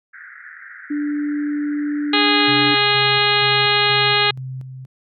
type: band-pass noise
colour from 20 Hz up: pink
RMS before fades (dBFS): -39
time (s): 0.13-2.79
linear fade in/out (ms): 10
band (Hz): 1400 to 2000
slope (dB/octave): 96
type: tone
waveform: sine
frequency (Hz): 293.7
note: D4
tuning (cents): 0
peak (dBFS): -19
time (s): 0.9-2.75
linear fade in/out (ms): 10
type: harmonic tone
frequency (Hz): 412.9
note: G#4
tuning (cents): -10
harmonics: 1 / 2 / 3 / 4 / 5 / 6 / 7 / 8 / 9 / 10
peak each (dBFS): -23 / -23 / -23 / -23 / -23 / -23 / -23 / -23 / -23 / -23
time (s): 2.13-4.31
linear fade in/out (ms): 5
type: tone with tremolo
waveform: sine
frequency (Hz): 130.3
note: C3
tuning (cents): -7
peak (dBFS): -26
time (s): 2.47-4.86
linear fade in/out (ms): 20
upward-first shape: square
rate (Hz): 2.1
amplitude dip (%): 45
effects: none